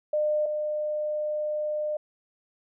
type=tone pair in turn; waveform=sine; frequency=604 / 604 Hz; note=D5 / D5; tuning=+48 / +48 cents; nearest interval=unison; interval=0 cents; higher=neither; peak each=-22 / -26 dBFS; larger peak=first; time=0.13-0.46 / 0.46-1.97 s; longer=second; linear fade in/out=5 ms; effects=none